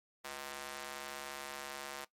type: tone with high-pass filter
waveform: square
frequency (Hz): 70.1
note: C#2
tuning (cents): +20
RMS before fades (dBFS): -45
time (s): 0.24-2.05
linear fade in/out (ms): 10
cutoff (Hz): 760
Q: 0.65
effects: noise-tail reverb RT60 0.1 s tail -17 dB re dry + MP3 64 kbps